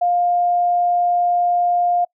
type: tone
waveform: sine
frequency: 705 Hz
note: F5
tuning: 16 cents sharp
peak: -14 dBFS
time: 0.01-2.05 s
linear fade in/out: 10 ms
effects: noise-tail reverb RT60 0.1 s tail -26 dB re dry